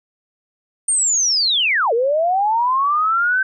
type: linear two-way sweep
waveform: sine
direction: down then up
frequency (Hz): 8910 to 444.1 to 1558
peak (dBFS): -14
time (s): 0.88-3.43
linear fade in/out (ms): 5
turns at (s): 1.93
effects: none